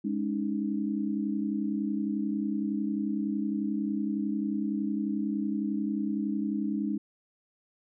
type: chord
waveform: sine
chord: Ab suspended fourth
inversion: none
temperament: equal with one note detuned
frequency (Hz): 207.7 / 280.1 / 311.1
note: Ab3 / Db4 / Eb4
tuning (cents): 0 / +18 / 0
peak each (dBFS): -30 / -33 / -33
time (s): 0.04-6.98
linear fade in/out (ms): 10
effects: none